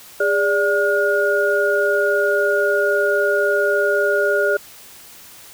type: tone cluster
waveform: sine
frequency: 408.7 / 585 / 1433 Hz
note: G#4 / D5 / F6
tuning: -28 / -7 / +44 cents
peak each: -19 dBFS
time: 0.2-4.57 s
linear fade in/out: 5 ms
effects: white hiss -42 dBFS RMS until 5.53 s